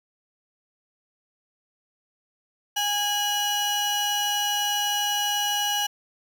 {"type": "tone pair together", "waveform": "30% pulse", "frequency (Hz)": [821.6, 2928], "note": ["G#5", "F#7"], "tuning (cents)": [-19, -19], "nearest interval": "octave + minor seventh", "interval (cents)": 2200, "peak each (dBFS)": [-24, -22], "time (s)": [2.76, 5.87], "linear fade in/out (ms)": 10, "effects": []}